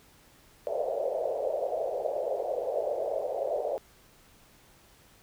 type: band-pass noise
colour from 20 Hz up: pink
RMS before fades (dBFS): -31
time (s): 0.67-3.78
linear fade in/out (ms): 0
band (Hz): 480 to 660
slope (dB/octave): 48
effects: pink hiss -59 dBFS RMS until 5.22 s